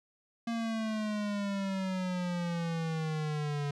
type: exponential sweep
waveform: square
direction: down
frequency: 233.1 to 143 Hz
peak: -32 dBFS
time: 0.47-3.71 s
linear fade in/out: 5 ms
effects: low-pass 6000 Hz 12 dB/octave